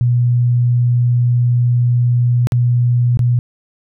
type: tone with dropouts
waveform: sine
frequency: 121.6 Hz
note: B2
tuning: 26 cents flat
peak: -10 dBFS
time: 0.01-3.39 s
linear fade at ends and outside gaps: 0 ms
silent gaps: 2.471-2.521 / 3.172-3.192 s
effects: none